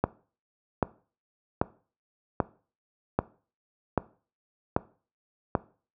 click train, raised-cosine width 1 ms, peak -8 dBFS, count 8, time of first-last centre 0.04-5.552 s, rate 1.27 Hz, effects noise-tail reverb RT60 0.4 s tail -19 dB re dry + high-pass 60 Hz 12 dB/octave

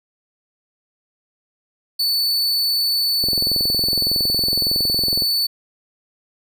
45% pulse tone, 4482 Hz, C#8, 18 cents sharp, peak -16 dBFS, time 1.99-5.47 s, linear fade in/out 10 ms
click train, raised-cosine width 2 ms, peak -15 dBFS, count 44, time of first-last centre 3.24-5.222 s, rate 21.7 Hz
effects none

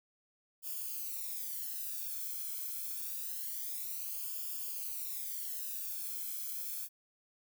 violet noise with flanger, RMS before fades -40 dBFS, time 0.62-6.89 s, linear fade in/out 50 ms, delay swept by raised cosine 0.5 to 1.08 ms, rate 0.26 Hz, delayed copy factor -0.95, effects none

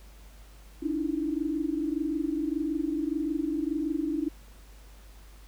sine tone cluster, 286.4 / 311.6 / 333.3 Hz, D4 / D#4 / E4, -43 / +3 / +19 cents, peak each -31 / -30 / -33 dBFS, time 0.82-4.29 s, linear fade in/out 10 ms, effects added 50 Hz sine -48 dBFS peak until 5.47 s + pink hiss -57 dBFS RMS until 5.47 s

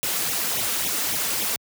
white noise with flanger, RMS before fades -25 dBFS, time 0.03-1.56 s, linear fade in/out 0 ms, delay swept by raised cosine 0.31 to 4.51 ms, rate 3.6 Hz, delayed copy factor +0.75, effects high-pass 80 Hz 12 dB/octave

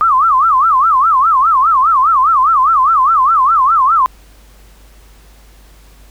sine tone with vibrato, 1174.7 Hz, D6, in tune, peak -7 dBFS, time 0.01-4.06 s, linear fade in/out 0 ms, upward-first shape sine, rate 4.9 Hz, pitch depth 250 cents each way, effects added 50 Hz sine -40 dBFS peak until 6.1 s + pink hiss -47 dBFS RMS until 6.1 s

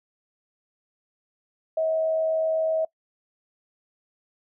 sine tone with frequency modulation, 640 Hz, D#5, 49 cents sharp, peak -21 dBFS, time 1.77-2.85 s, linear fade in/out 5 ms, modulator 92.1 Hz, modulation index 0.22, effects noise-tail reverb RT60 0.1 s tail -22 dB re dry

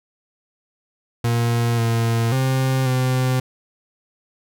40% pulse tone with pitch steps, 117.8 / 115.2 / 131.7 / 128.4 Hz, A#2 / A#2 / C3 / C3, +19 / -20 / +12 / -32 cents, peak -16 dBFS, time 1.24-3.4 s, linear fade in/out 5 ms, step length 540 ms, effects none

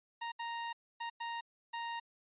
sawtooth tone bursts at uneven times, 932 Hz, A#5, 1 cent flat, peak -34 dBFS, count 5, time 0.21-0.32 / 0.39-0.73 / 1-1.1 / 1.2-1.41 / 1.73-2 s, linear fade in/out 10 ms, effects resampled to 8000 Hz

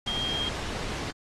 sine tone in noise, 3220 Hz, G7, 46 cents sharp, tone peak -28 dBFS, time 0.07-0.49 s, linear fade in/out 5 ms, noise pink, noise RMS -34 dBFS, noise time 0.06-1.11 s, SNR +3 dB, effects low-pass 6000 Hz 12 dB/octave + AAC 32 kbps

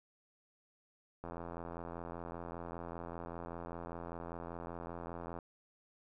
click train, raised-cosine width 1 ms, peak -30 dBFS, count 354, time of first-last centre 1.24-5.388 s, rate 85.1 Hz, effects none

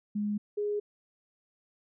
sine tone pair in turn, 207.7 / 414.4 Hz, G#3 / G#4, 0 / -4 cents, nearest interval octave, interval 1196 cents, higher second, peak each -28 dBFS, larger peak neither, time 0.15-0.38 / 0.57-0.8 s, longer neither, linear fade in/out 10 ms, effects none

